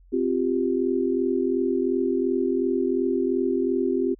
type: chord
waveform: sine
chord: C suspended fourth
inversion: none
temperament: equal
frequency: 261.6 / 349.2 / 392 Hz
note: C4 / F4 / G4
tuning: 0 / 0 / 0 cents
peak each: -25 dBFS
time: 0.12-4.15 s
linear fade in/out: 20 ms
effects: added 44 Hz sine -50 dBFS peak until 4.19 s